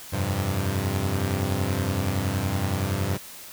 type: chord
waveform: sawtooth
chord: F suspended second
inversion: none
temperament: equal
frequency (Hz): 87.31 / 98 / 130.81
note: F2 / G2 / C3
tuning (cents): 0 / 0 / 0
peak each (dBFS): -25 / -22 / -27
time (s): 0.12-3.18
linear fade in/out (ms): 20
effects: white hiss -42 dBFS RMS until 3.52 s

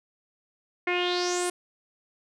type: tone with low-pass filter sweep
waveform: sawtooth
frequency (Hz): 356.1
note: F4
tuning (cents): +34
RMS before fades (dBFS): -27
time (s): 0.87-1.5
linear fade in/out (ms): 5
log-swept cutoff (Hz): 2100 to 10000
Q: 5.3
effects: none

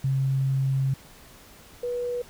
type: tone pair in turn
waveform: sine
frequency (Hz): 134.5 / 487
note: C3 / B4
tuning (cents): +48 / -24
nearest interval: octave + minor seventh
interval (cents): 2228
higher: second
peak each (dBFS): -21 / -26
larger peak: first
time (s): 0.04-0.94 / 1.83-2.22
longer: first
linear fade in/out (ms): 5
effects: pink hiss -50 dBFS RMS until 2.29 s

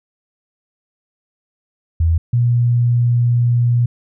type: tone pair in turn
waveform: sine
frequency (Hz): 82.41 / 120.27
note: E2 / B2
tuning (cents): 0 / -45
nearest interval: perfect fifth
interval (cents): 655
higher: second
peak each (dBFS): -11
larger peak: neither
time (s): 2-2.18 / 2.33-3.86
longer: second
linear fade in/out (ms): 5
effects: none

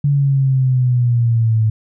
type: exponential sweep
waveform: sine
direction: down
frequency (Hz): 144.2 to 108.7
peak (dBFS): -11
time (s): 0.04-1.7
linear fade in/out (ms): 5
effects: none

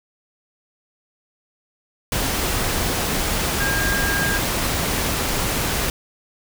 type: tone in noise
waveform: sine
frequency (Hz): 1615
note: G#6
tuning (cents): -49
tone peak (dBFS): -22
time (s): 3.6-4.38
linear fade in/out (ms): 2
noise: pink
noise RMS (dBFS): -22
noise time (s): 2.12-5.9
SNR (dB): -3
effects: none

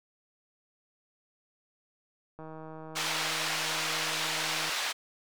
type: click train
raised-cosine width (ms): 1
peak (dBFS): -31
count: 365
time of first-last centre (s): 2.39-4.694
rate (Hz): 158
type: band-pass noise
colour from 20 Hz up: white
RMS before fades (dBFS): -32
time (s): 2.95-4.93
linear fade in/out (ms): 20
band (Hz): 710 to 4300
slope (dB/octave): 12
effects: none

